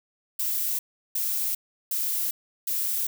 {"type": "noise bursts", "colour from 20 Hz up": "violet", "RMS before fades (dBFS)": -27, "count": 4, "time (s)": [0.39, 3.07], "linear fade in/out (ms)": 5, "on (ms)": 400, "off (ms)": 360, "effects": []}